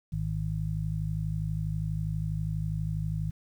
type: harmonic tone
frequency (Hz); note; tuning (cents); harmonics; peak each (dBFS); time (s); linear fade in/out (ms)
52.3; G#1; +13; 1 / 2 / 3; -35 / -33 / -31; 0.12-3.31; 10
effects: 10-bit